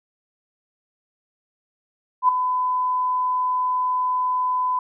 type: tone with ADSR envelope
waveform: sine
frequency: 1006 Hz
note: B5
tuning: 32 cents sharp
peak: -10 dBFS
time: 2.22-4.79 s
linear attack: 67 ms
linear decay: 4 ms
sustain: -9 dB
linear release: 3 ms
effects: none